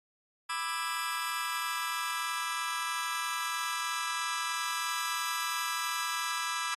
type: chord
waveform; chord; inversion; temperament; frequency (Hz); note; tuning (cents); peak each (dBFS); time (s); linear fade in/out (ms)
sawtooth; E dominant seventh; second; just; 988.9 / 1186.7 / 1318.5 / 1648.1; B5 / D6 / E6 / G#6; +2 / +18 / 0 / -14; -34 / -34 / -33 / -35; 0.49-6.75; 10
effects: AAC 32 kbps